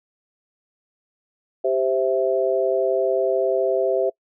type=chord; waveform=sine; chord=C major; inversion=second; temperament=equal; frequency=392 / 523.3 / 659.3 Hz; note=G4 / C5 / E5; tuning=0 / 0 / 0 cents; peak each=-22 dBFS; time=1.64-4.1 s; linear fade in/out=10 ms; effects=noise-tail reverb RT60 0.1 s tail -25 dB re dry